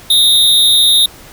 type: tone with amplitude modulation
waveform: square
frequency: 3705 Hz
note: A#7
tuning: 11 cents flat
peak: -4 dBFS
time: 0.1-1.06 s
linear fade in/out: 5 ms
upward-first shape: sine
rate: 287 Hz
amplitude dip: 70%
effects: pink hiss -37 dBFS RMS until 1.32 s